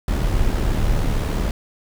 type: noise with amplitude modulation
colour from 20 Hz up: brown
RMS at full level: -17 dBFS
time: 0.08-1.51 s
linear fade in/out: 2 ms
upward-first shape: sine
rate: 73.8 Hz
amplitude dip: 45%
effects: none